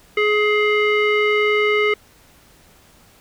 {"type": "tone with low-pass filter", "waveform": "square", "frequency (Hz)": 420.7, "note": "G#4", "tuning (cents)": 22, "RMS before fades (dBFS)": -17, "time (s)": [0.17, 1.94], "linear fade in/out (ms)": 5, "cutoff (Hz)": 2400, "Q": 8.3, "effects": ["pink hiss -51 dBFS RMS until 3.2 s"]}